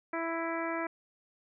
harmonic tone, 330.8 Hz, E4, 6 cents sharp, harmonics 1 / 2 / 3 / 4 / 5 / 6 / 7, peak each -36 / -37 / -39 / -40 / -42 / -42 / -44 dBFS, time 0.13-0.87 s, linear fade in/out 5 ms, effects none

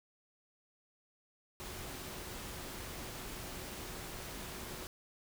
sine tone in noise, 367.1 Hz, F#4, 14 cents flat, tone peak -55 dBFS, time 1.6-4.87 s, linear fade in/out 0 ms, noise pink, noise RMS -45 dBFS, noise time 1.6-4.87 s, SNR -13 dB, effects none

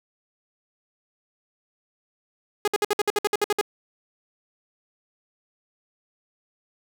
sawtooth tone bursts, 414.4 Hz, G#4, 4 cents flat, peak -15 dBFS, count 12, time 2.65-3.612 s, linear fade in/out 2 ms, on 27 ms, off 58 ms, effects none

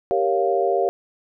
sine chord, G half-diminished seventh, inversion none, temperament equal, 392 / 466.2 / 554.4 / 698.5 Hz, G4 / Bb4 / Db5 / F5, 0 / 0 / 0 / 0 cents, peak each -22 / -24 / -24 / -22 dBFS, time 0.11-0.89 s, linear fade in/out 0 ms, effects none

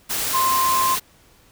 sine tone in noise, 1047 Hz, C6, 1 cent sharp, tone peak -17 dBFS, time 0.33-0.96 s, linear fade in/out 20 ms, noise white, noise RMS -24 dBFS, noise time 0.09-1 s, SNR +4 dB, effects pink hiss -54 dBFS RMS until 1.51 s

